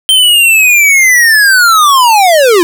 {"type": "linear sweep", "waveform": "square", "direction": "down", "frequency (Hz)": [3136, 327], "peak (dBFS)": -4, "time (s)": [0.09, 2.63], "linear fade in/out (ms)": 0, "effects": []}